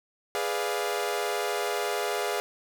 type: chord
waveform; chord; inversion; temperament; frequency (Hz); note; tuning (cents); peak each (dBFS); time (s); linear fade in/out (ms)
sawtooth; G# diminished seventh; none; equal; 415.3 / 493.9 / 587.3 / 698.5; G#4 / B4 / D5 / F5; 0 / 0 / 0 / 0; -27 / -30 / -31 / -29; 0.35-2.4; 0
effects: none